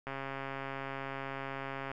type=click train; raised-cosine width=0.5 ms; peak=-24 dBFS; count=252; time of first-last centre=0.07-1.916 s; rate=136 Hz; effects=none